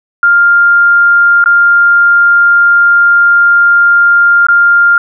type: tone with dropouts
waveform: sine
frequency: 1400 Hz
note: F6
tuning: 4 cents sharp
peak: -3 dBFS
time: 0.23-4.98 s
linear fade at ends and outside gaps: 2 ms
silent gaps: 1.441-1.459 / 4.468-4.485 s
effects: none